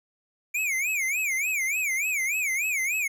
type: tone with vibrato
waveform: square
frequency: 2305 Hz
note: D7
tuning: 33 cents flat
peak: -25 dBFS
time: 0.54-3.08 s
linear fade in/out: 10 ms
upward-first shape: sine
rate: 3.4 Hz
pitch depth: 200 cents each way
effects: none